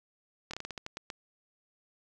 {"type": "slowing click train", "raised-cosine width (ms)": 0.2, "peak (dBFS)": -21, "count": 10, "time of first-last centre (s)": [0.51, 1.102], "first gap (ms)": 25, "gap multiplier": 1.23, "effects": []}